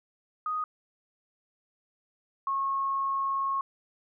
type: tone pair in turn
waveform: sine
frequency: 1244.5 / 1090.6 Hz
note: D#6 / C#6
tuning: 0 / -29 cents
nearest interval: major second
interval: 229 cents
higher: first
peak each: -28 / -26 dBFS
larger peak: second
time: 0.46-0.64 / 2.47-3.61 s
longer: second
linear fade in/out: 2 ms
effects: none

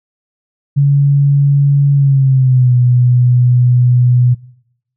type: tone with pitch glide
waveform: sine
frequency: 141.3 to 123.72 Hz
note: C#3 to B2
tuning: +34 to +3 cents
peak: -6 dBFS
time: 0.76-4.35 s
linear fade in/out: 20 ms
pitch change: -231 cents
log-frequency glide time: 1.94-2.74 s
effects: noise-tail reverb RT60 0.8 s tail -23 dB re dry

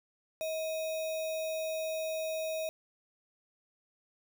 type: tone with sample-and-hold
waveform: sine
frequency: 636 Hz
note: D#5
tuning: 38 cents sharp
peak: -32 dBFS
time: 0.41-2.69 s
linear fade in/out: 0 ms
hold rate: 3150 Hz
effects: none

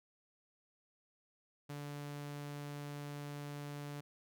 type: tone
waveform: sawtooth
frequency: 145 Hz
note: D3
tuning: 22 cents flat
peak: -39 dBFS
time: 1.69-4.01 s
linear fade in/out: 10 ms
effects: none

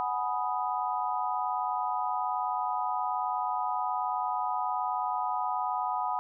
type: chord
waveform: sine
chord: G# minor seventh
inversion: third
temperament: equal with one note detuned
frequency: 740 / 838.8 / 987.8 / 1244.5 Hz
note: F#5 / G#5 / B5 / D#6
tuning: 0 / +17 / 0 / 0 cents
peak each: -33 / -34 / -32 / -35 dBFS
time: 0-6.19 s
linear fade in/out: 0 ms
effects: none

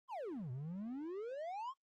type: exponential two-way sweep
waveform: triangle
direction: down then up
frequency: 1108.7 to 120.3 to 1108.7 Hz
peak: -39 dBFS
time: 0.08-1.74 s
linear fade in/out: 50 ms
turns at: 0.51 s
effects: noise-tail reverb RT60 0.1 s tail -22 dB re dry + Opus 24 kbps

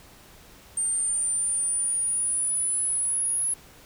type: linear sweep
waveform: sine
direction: up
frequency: 8780 to 10548 Hz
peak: -23 dBFS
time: 0.77-3.54 s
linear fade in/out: 5 ms
effects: pink hiss -51 dBFS RMS until 3.85 s

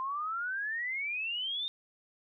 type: exponential sweep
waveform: sine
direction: up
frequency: 1035 to 3680 Hz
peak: -32 dBFS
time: 0-1.68 s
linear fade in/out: 0 ms
effects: none

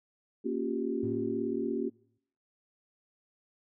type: chord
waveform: sine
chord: G half-diminished seventh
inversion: first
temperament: equal with one note detuned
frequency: 233.1 / 277.2 / 355.1 / 392 Hz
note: Bb3 / Db4 / F4 / G4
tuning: 0 / 0 / +29 / 0 cents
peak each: -35 dBFS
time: 0.44-1.9 s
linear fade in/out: 20 ms
type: tone with exponential decay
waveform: triangle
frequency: 110 Hz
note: A2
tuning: in tune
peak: -34 dBFS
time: 1.03-2.18 s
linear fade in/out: 5 ms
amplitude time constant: 250 ms
effects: noise-tail reverb RT60 0.7 s tail -26 dB re dry

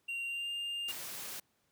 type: tone with pitch glide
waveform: triangle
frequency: 2762 to 2805 Hz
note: F7 to F7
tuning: -20 to +7 cents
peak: -34 dBFS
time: 0.08-0.92 s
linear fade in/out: 10 ms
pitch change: +27 cents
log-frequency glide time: 0.26-0.49 s
type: noise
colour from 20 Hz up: white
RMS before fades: -43 dBFS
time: 0.88-1.4 s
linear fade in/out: 5 ms
effects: pink hiss -75 dBFS RMS until 1.71 s + high-pass 100 Hz 12 dB/octave

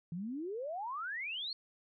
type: exponential sweep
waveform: sine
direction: up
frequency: 160 to 4424 Hz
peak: -37 dBFS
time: 0.12-1.53 s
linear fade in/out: 2 ms
effects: none

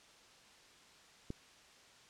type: click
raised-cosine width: 3 ms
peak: -27 dBFS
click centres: 1.304 s
effects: white hiss -61 dBFS RMS until 2.09 s + low-pass 6000 Hz 12 dB/octave

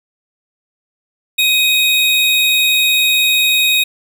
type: tone pair together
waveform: square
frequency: 2509 / 3756 Hz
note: D#7 / A#7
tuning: +14 / +12 cents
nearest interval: perfect fifth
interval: 698 cents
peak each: -14 dBFS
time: 1.38-3.84 s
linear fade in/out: 10 ms
effects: none

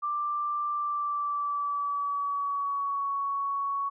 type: tone with pitch glide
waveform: sine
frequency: 1180 to 1115.7 Hz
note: D6 to C#6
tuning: +8 to +11 cents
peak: -27 dBFS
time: 0.02-3.9 s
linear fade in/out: 20 ms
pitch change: -97 cents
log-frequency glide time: 0.71-3.1 s
effects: none

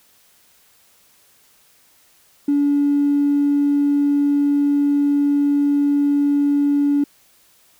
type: tone with tanh clipping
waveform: triangle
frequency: 286.5 Hz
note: D4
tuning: 43 cents flat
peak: -13 dBFS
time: 2.48-7.04 s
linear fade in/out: 5 ms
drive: 1 dB
effects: white hiss -55 dBFS RMS until 7.79 s

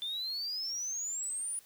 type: exponential sweep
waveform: sine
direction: up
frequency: 3520 to 9780 Hz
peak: -32 dBFS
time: 0.02-1.59 s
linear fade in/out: 0 ms
effects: tanh soft clip ceiling -32 dBFS + white hiss -60 dBFS RMS until 1.65 s

